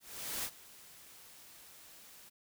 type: noise with ADSR envelope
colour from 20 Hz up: white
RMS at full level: -37 dBFS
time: 0-2.3 s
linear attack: 440 ms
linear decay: 62 ms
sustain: -19 dB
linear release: 18 ms
effects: none